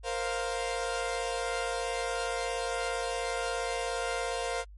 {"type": "chord", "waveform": "sawtooth", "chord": "Bb suspended second", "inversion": "none", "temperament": "equal", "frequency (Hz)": [466.2, 523.3, 698.5], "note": ["Bb4", "C5", "F5"], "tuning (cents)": [0, 0, 0], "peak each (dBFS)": -31, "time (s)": [0.03, 4.65], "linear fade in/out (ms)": 50, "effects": ["added 50 Hz sine -46 dBFS peak until 4.77 s", "MP3 48 kbps"]}